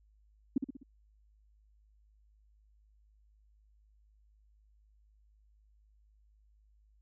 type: tone with echo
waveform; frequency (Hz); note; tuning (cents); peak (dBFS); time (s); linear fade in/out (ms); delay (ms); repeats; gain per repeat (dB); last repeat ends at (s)
sine; 266.4; C4; +31; -24; 0.56-0.58; 5; 63; 4; -6; 0.832
effects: added 52 Hz sine -63 dBFS peak until 7.01 s